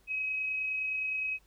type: tone with amplitude modulation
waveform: sine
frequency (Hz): 2544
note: D#7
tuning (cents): +38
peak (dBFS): -29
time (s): 0.07-1.39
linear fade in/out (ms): 50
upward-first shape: sine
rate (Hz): 29.7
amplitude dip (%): 25
effects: added 50 Hz sine -64 dBFS peak until 1.46 s + pink hiss -68 dBFS RMS until 1.46 s